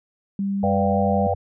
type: tone with pitch glide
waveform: sine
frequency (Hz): 197.6 to 198.86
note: G3 to G3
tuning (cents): +14 to +25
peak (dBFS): -21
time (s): 0.39-1.27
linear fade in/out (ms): 2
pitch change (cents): +11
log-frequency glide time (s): 0.57-0.62
type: tone with vibrato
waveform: sine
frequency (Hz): 91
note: F#2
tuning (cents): -28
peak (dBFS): -26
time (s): 0.63-1.35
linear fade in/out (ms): 5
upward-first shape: square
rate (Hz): 3.2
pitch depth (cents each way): 26
type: chord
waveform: sine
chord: G dominant seventh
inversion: first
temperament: equal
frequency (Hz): 493.9 / 587.3 / 698.5 / 784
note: B4 / D5 / F5 / G5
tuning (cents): 0 / 0 / 0 / 0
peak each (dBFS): -25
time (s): 0.63-1.34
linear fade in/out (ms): 5
effects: none